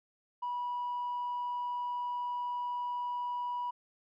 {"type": "tone with tanh clipping", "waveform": "triangle", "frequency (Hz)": 976, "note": "B5", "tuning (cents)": -21, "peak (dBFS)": -33, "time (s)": [0.42, 3.71], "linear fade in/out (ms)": 10, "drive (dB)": 5, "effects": []}